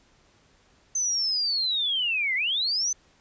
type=linear two-way sweep; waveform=sine; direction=down then up; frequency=6210 to 1975.5 to 6210 Hz; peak=-23 dBFS; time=0.95-2.93 s; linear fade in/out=5 ms; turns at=2.35 s; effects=pink hiss -61 dBFS RMS until 3.2 s + resampled to 16000 Hz